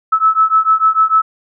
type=beating tone pair; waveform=sine; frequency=1300 / 1306.7 Hz; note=E6 / E6; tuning=-24 / -16 cents; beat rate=6.7 Hz; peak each=-12 dBFS; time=0.12-1.22 s; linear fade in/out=10 ms; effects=none